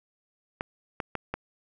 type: clicks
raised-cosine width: 0.5 ms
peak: -15 dBFS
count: 4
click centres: 0.609 / 1.002 / 1.153 / 1.34 s
effects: none